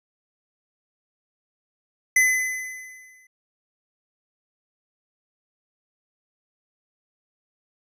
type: tone with exponential decay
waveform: square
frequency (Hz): 2023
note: B6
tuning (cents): +41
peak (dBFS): -14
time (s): 2.16-3.27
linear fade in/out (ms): 5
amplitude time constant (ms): 240
effects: resampled to 32000 Hz